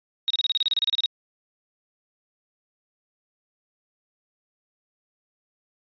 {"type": "tone bursts", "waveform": "sine", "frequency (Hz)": 3775, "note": "A#7", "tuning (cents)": 21, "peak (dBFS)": -19, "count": 15, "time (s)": [0.28, 1.059], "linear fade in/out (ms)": 0, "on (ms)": 23, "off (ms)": 31, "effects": ["resampled to 11025 Hz"]}